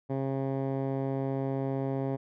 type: tone with low-pass filter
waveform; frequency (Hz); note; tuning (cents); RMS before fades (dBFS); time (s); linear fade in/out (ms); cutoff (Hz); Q
10% pulse; 135.2; C#3; -43; -31; 0.09-2.17; 20; 720; 0.52
effects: none